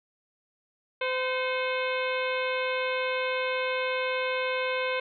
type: harmonic tone with a mistuned harmonic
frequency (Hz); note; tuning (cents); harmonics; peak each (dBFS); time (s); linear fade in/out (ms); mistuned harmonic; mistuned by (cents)
513; C5; -34; 1 / 2 / 3 / 4 / 5 / 6 / 7 / 8; -29 / -34 / -35 / -35 / -35 / -42 / -41 / -48; 1.01-5; 5; 4; +90
effects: none